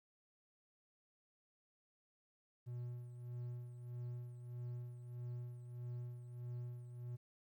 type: tone with tremolo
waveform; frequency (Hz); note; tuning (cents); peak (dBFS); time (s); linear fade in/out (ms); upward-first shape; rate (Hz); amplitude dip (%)
triangle; 121.7; B2; -25; -40; 2.66-7.17; 20; sine; 1.6; 60
effects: 13-bit

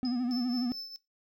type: tone with vibrato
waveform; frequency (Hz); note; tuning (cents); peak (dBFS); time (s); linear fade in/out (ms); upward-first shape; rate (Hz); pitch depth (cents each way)
triangle; 246.9; B3; 0; -26; 0.03-0.72; 0; sine; 12; 73
type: tone with exponential decay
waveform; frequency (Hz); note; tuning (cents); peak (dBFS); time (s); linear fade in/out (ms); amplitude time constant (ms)
sine; 5070; D#8; +32; -35; 0.05-0.42; 1; 80
type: tone with tremolo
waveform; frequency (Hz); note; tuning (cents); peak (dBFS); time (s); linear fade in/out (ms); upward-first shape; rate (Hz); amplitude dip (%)
triangle; 5270; E8; -1; -35; 0.31-0.96; 0; triangle; 4.7; 70
effects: noise-tail reverb RT60 0.2 s tail -18 dB re dry

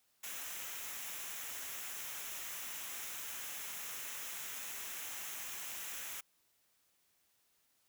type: noise with comb filter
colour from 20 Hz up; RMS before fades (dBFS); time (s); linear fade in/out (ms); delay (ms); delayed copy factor
white; -44; 0.23-6.21; 10; 0.22; -0.55
effects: white hiss -75 dBFS RMS until 7.88 s

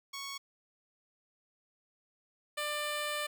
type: tone pair in turn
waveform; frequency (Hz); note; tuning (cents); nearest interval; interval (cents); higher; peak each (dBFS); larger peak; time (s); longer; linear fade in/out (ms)
10% pulse; 1108.7 / 594.5; C#6 / D5; 0 / +21; major seventh; 1079; first; -31 / -25; second; 0.13-0.38 / 2.57-3.27; second; 10
effects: none

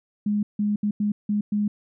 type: tone bursts at uneven times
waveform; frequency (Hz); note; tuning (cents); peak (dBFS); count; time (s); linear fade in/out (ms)
sine; 207.7; G#3; 0; -20; 6; 0.26-0.43 / 0.59-0.76 / 0.83-0.91 / 1-1.12 / 1.29-1.41 / 1.52-1.68; 5
effects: none

